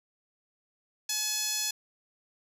10% pulse tone with band-pass filter, 853 Hz, G#5, 46 cents sharp, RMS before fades -31 dBFS, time 1.09-1.71 s, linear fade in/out 5 ms, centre 7800 Hz, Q 2.7, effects none

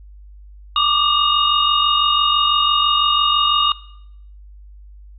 sine tone cluster, 1161 / 1207 / 2856 / 3706 Hz, D6 / D6 / F7 / A#7, -20 / +47 / +38 / -11 cents, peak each -19 dBFS, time 0.76-3.72 s, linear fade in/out 2 ms, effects noise-tail reverb RT60 0.7 s tail -18 dB re dry + added 50 Hz sine -38 dBFS peak until 5.18 s

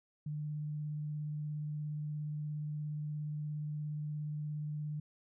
sine tone with vibrato, 150 Hz, D3, 37 cents sharp, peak -36 dBFS, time 0.26-5 s, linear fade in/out 5 ms, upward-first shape sine, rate 17 Hz, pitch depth 13 cents each way, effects none

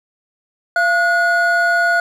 triangle tone pair together, 687 / 1451.7 Hz, F5 / F#6, -29 / -33 cents, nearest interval octave + minor second, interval 1296 cents, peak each -15 / -12 dBFS, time 0.76-2 s, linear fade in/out 2 ms, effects none

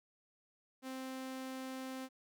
sawtooth tone, 261.6 Hz, C4, in tune, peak -38 dBFS, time 0.82-2.09 s, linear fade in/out 50 ms, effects none

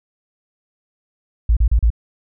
sine tone bursts, 56 Hz, A1, 31 cents sharp, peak -10 dBFS, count 4, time 1.49-1.903 s, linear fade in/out 5 ms, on 77 ms, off 35 ms, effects none

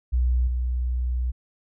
sine tone with level steps, 61.74 Hz, B1, in tune, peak -18 / -22 dBFS, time 0.12-1.32 s, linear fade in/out 20 ms, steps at 0.47 s, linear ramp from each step 5 ms, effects none

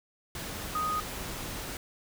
sine tone in noise, 1244.5 Hz, D#6, in tune, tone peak -28 dBFS, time 0.75-1 s, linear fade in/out 2 ms, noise pink, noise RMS -38 dBFS, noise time 0.35-1.77 s, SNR +7 dB, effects none

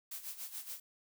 blue noise with tremolo, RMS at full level -42 dBFS, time 0.11-0.8 s, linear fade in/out 5 ms, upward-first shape sine, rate 7 Hz, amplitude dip 75%, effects none

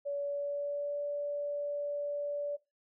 sine tone with pitch glide, 569 to 578.9 Hz, C#5 to D5, +45 to -25 cents, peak -32 dBFS, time 0.05-2.57 s, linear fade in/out 20 ms, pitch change +30 cents, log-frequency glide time 0.15-1.01 s, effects noise-tail reverb RT60 0.2 s tail -17 dB re dry

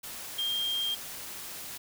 sine tone in noise, 3204 Hz, G7, 37 cents sharp, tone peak -28 dBFS, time 0.38-0.95 s, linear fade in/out 10 ms, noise white, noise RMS -41 dBFS, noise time 0.03-1.78 s, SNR +10 dB, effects none

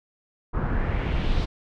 brown noise with low-pass filter sweep, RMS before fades -24 dBFS, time 0.53-1.46 s, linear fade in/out 20 ms, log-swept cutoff 1200 to 4400 Hz, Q 2.1, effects none

